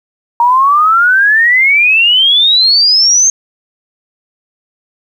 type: exponential sweep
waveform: sine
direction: up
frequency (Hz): 932.3 to 6440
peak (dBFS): -5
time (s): 0.4-3.3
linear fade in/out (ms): 2
effects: 7-bit